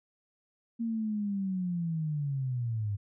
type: linear sweep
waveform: sine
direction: down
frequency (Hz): 233.1 to 99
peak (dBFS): -29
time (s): 0.79-2.97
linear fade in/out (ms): 20
effects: none